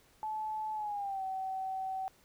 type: tone with pitch glide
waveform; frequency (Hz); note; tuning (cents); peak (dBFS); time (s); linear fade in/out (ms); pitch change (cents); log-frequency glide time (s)
sine; 865 to 761.8; A5 to G5; -30 to -50; -34; 0.23-2.08; 0; -220; 0.74-1.23
effects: pink hiss -65 dBFS RMS until 2.24 s